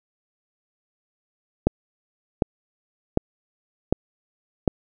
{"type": "click train", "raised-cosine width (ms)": 2, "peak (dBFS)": -3, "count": 5, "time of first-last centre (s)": [1.67, 4.678], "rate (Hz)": 1.33, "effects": []}